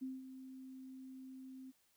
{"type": "tone with ADSR envelope", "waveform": "sine", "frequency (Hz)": 261.6, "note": "C4", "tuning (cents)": 0, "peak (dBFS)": -39, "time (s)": [0.01, 1.72], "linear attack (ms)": 17, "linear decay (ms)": 190, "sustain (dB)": -10, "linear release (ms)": 25, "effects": ["white hiss -75 dBFS RMS until 1.96 s"]}